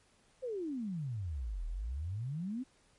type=exponential two-way sweep; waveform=sine; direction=down then up; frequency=536 to 38.1 to 270.7 Hz; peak=-35 dBFS; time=0.42-2.64 s; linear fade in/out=20 ms; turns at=1.66 s; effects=pink hiss -68 dBFS RMS until 2.98 s + MP3 48 kbps